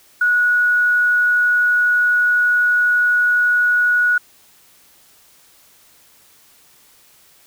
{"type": "tone with quantisation", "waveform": "sine", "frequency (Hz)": 1461, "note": "F#6", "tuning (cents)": -22, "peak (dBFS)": -12, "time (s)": [0.21, 4.18], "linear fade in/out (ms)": 5, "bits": 7, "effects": ["white hiss -51 dBFS RMS until 7.46 s"]}